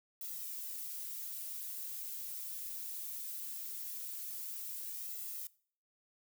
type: noise with flanger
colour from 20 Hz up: violet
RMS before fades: -43 dBFS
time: 0.21-5.47 s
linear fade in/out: 2 ms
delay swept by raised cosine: 1.5 to 7.4 ms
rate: 0.2 Hz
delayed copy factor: +0.65
effects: noise-tail reverb RT60 0.5 s tail -21 dB re dry